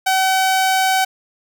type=tone; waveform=sawtooth; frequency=760 Hz; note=F#5; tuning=46 cents sharp; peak=-10 dBFS; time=0.06-1.05 s; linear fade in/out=10 ms; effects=none